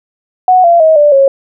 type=tone with pitch steps; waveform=sine; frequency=738 / 684.6 / 635.1 / 589.1 / 546.5 Hz; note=F#5 / F5 / D#5 / D5 / C#5; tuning=-5 / -35 / +35 / +5 / -25 cents; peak=-3 dBFS; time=0.48-1.28 s; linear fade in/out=2 ms; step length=160 ms; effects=none